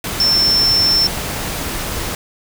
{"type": "tone in noise", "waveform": "sine", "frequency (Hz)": 5370, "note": "E8", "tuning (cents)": 31, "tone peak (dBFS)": -11, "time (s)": [0.2, 1.07], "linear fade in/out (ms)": 2, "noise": "pink", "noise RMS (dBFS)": -23, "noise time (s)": [0.04, 2.15], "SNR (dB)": 9, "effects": []}